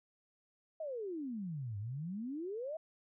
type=exponential two-way sweep; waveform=sine; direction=down then up; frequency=658 to 98 to 658 Hz; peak=-38 dBFS; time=0.8-2.77 s; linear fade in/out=5 ms; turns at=1.78 s; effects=none